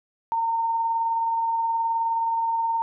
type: tone with tremolo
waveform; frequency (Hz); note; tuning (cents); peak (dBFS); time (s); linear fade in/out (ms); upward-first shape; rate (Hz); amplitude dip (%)
sine; 914; A#5; -34; -20; 0.32-2.82; 0; sine; 19; 25
effects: none